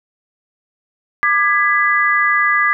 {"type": "chord", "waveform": "sine", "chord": "G# diminished", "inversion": "second", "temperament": "just", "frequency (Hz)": [1196.1, 1661.2, 1993.5], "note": ["D6", "G#6", "B6"], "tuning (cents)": [31, 0, 16], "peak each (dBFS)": -16, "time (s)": [1.23, 2.73], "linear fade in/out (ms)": 0, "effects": []}